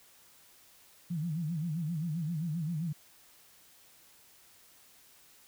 sine tone with vibrato, 161.9 Hz, E3, 31 cents flat, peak -31 dBFS, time 1.1-2.93 s, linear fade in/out 10 ms, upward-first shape sine, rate 7.6 Hz, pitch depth 150 cents each way, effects white hiss -60 dBFS RMS until 5.47 s

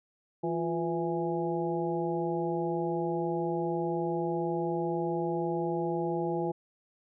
harmonic tone with a mistuned harmonic, 165.9 Hz, E3, 11 cents sharp, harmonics 1 / 2 / 3 / 4 / 5, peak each -35 / -31 / -36 / -39 / -36 dBFS, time 0.43-6.52 s, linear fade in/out 10 ms, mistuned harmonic 2, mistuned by +81 cents, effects none

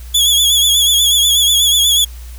sawtooth tone with vibrato, 3382 Hz, G#7, 31 cents sharp, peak -6 dBFS, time 0.14-2.05 s, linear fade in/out 10 ms, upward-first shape triangle, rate 8.2 Hz, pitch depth 72 cents each way, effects added 60 Hz sine -28 dBFS peak until 2.38 s + white hiss -42 dBFS RMS until 2.38 s

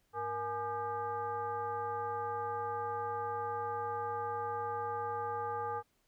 sine tone with frequency modulation, 838 Hz, G#5, 15 cents sharp, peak -34 dBFS, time 0.13-5.83 s, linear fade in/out 50 ms, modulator 368 Hz, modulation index 1.2, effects pink hiss -75 dBFS RMS until 6.07 s

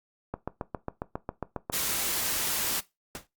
click train, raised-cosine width 1 ms, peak -17 dBFS, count 11, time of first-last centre 0.34-1.699 s, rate 7.36 Hz
white noise, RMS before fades -29 dBFS, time 1.72-2.81 s, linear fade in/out 20 ms
pink noise with exponential decay, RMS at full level -34 dBFS, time 3.15-3.27 s, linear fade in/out 1 ms, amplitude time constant 26 ms
effects noise-tail reverb RT60 0.2 s tail -18 dB re dry + Opus 48 kbps

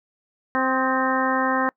harmonic tone with a mistuned harmonic, 261.6 Hz, C4, in tune, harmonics 1 / 2 / 3 / 4 / 5 / 6 / 7, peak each -25 / -27 / -27 / -25 / -29 / -29 / -28 dBFS, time 0.55-1.69 s, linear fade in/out 0 ms, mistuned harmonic 5, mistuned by -40 cents, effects noise-tail reverb RT60 0.1 s tail -26 dB re dry

